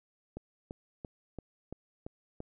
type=click train; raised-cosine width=2 ms; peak=-27 dBFS; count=7; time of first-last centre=0.37-2.404 s; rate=2.95 Hz; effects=none